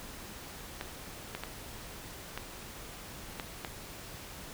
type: clicks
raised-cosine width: 0.3 ms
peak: -20 dBFS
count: 6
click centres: 0.811 / 1.35 / 1.436 / 2.376 / 3.398 / 3.648 s
effects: pink hiss -46 dBFS RMS until 4.53 s